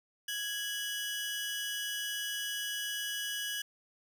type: tone pair together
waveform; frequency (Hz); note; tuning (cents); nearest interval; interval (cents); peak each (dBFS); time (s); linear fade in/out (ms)
sawtooth; 1661.2 / 2960; G#6 / F#7; 0 / 0; minor seventh; 1000; -34 / -34; 0.28-3.62; 5
effects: none